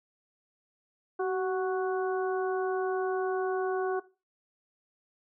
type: harmonic tone with a mistuned harmonic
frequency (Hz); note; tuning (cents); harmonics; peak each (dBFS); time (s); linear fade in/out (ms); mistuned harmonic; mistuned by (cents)
370; F#4; 0; 1 / 2 / 3 / 4; -28 / -34 / -38 / -40; 1.19-4; 10; 1; +36
effects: noise-tail reverb RT60 0.3 s tail -18 dB re dry